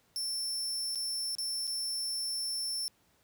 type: tone with dropouts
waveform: sawtooth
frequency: 5380 Hz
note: E8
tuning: 34 cents sharp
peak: -30 dBFS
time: 0.16-2.88 s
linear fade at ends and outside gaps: 0 ms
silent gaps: 0.949-0.956 / 1.351-1.384 / 1.67-1.676 s
effects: pink hiss -69 dBFS RMS until 3.23 s + high-pass 60 Hz 12 dB/octave